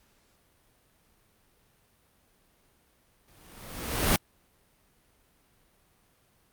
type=noise with exponential growth; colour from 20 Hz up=pink; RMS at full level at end=-21 dBFS; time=3.28-4.16 s; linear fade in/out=2 ms; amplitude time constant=190 ms; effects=pink hiss -66 dBFS RMS until 6.52 s + Opus 48 kbps

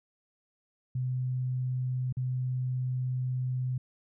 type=tone with dropouts; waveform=sine; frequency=127.4 Hz; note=C3; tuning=46 cents flat; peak=-28 dBFS; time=0.95-3.78 s; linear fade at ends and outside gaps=5 ms; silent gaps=2.126-2.169 s; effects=none

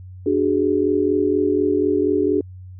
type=tone cluster; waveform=sine; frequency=294.2 / 374.8 / 419 Hz; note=D4 / F#4 / G#4; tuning=+3 / +22 / +15 cents; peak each=-20 dBFS; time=0.26-2.41 s; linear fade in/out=5 ms; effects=added 92 Hz sine -35 dBFS peak until 2.79 s

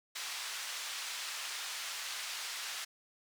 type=band-pass noise; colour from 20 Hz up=white; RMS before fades=-41 dBFS; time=0.15-2.85 s; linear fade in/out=10 ms; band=1100 to 5800 Hz; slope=12 dB/octave; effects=none

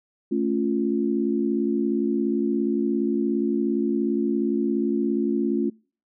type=chord; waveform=sine; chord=A augmented; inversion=none; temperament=equal; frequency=220 / 277.2 / 349.2 Hz; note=A3 / C#4 / E#4; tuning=0 / 0 / 0 cents; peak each=-25 dBFS; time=0.31-5.7 s; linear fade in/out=10 ms; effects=noise-tail reverb RT60 0.4 s tail -26 dB re dry

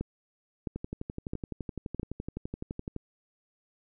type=two click trains; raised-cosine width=3 ms; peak=-19 / -22 dBFS; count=4 / 27; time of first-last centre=0.01-1.997 / 0.76-2.963 s; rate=1.51 / 11.8 Hz; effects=none

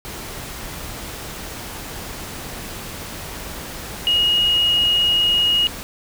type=tone in noise; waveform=sine; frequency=2879 Hz; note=F#7; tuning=48 cents flat; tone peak=-14 dBFS; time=4.07-5.67 s; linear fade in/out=0 ms; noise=pink; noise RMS=-32 dBFS; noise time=0.05-5.83 s; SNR=+15 dB; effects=none

